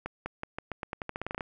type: accelerating click train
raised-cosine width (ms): 0.5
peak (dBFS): -19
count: 16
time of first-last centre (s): 0.06-1.408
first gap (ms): 200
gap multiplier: 0.87
effects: none